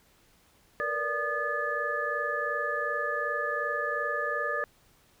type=tone cluster; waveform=sine; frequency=461.6 / 484.3 / 585 / 1224 / 1726 Hz; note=A#4 / B4 / D5 / D#6 / A6; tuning=-17 / -34 / -7 / -29 / -34 cents; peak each=-39 / -39 / -34 / -33 / -31 dBFS; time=0.8-4.64 s; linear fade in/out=0 ms; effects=pink hiss -63 dBFS RMS until 5.2 s